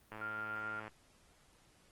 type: click train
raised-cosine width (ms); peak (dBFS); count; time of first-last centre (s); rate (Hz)
0.5; -31; 83; 0.12-0.879; 108
type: tone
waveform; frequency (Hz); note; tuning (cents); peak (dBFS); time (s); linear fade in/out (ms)
sine; 1396.9; F6; 0; -39; 0.21-0.8; 5
effects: pink hiss -67 dBFS RMS until 1.91 s + Opus 24 kbps